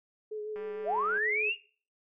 sine tone with vibrato, 425.2 Hz, G#4, 41 cents sharp, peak -34 dBFS, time 0.31-1.5 s, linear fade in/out 10 ms, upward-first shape sine, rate 6.6 Hz, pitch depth 22 cents each way
click train, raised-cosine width 0.5 ms, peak -35 dBFS, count 123, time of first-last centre 0.56-1.179 s, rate 197 Hz
sine linear sweep, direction up, 527 to 2885 Hz, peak -27 dBFS, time 0.84-1.56 s, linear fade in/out 50 ms
effects noise-tail reverb RT60 0.4 s tail -18 dB re dry

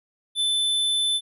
square tone, 3520 Hz, A7, in tune, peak -21 dBFS, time 0.35-1.21 s, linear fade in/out 50 ms, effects resampled to 32000 Hz

